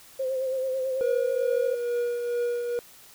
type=tone with vibrato; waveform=sine; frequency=523.3 Hz; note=C5; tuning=in tune; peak=-25 dBFS; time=0.19-1.75 s; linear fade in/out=10 ms; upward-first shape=sine; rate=9.1 Hz; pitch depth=39 cents each way
type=tone with tremolo; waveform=triangle; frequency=480 Hz; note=B4; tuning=49 cents flat; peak=-21 dBFS; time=1.01-2.79 s; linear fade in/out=0 ms; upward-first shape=triangle; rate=2.3 Hz; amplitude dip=45%
effects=white hiss -51 dBFS RMS until 3.14 s